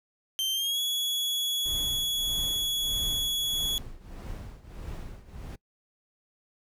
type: tone with pitch glide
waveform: 40% pulse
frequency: 3126 to 3370 Hz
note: G7 to G#7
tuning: -6 to +25 cents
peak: -25 dBFS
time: 0.39-3.78 s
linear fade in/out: 0 ms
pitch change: +131 cents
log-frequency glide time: 0.53-0.8 s
type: noise with tremolo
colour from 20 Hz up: brown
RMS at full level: -36 dBFS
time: 1.65-5.56 s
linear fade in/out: 10 ms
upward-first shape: triangle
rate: 1.6 Hz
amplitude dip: 85%
effects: noise-tail reverb RT60 0.1 s tail -23 dB re dry